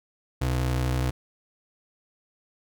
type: ring-modulated tone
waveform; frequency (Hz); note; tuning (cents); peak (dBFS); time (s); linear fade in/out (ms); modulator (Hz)
square; 97.2; G2; -14; -21; 0.41-1.11; 10; 30.4
effects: none